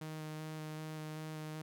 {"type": "tone with vibrato", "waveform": "sawtooth", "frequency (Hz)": 155.56, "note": "D#3", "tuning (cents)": 0, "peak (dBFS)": -38, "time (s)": [0.01, 1.62], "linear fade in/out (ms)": 5, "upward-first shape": "square", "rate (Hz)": 2.6, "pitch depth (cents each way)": 9, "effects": []}